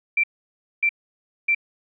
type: tone bursts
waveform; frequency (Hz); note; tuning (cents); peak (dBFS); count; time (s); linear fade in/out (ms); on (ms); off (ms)
sine; 2349; D7; 0; -16; 3; 0.17-1.548; 5; 66; 590
effects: none